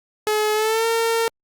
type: tone with pitch glide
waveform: sawtooth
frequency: 426.2 to 456.8 Hz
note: G#4 to A#4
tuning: +45 to -35 cents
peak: -14 dBFS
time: 0.27-1.28 s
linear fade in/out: 0 ms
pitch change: +120 cents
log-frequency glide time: 0.54-0.86 s
effects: Opus 48 kbps